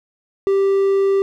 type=tone; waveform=triangle; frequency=392 Hz; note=G4; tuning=in tune; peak=-11 dBFS; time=0.47-1.22 s; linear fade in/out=0 ms; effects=none